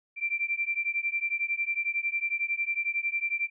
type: beating tone pair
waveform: sine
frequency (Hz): 2349 / 2360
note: D7 / D7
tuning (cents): 0 / +8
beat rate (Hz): 11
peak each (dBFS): -30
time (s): 0.16-3.5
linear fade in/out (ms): 50
effects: none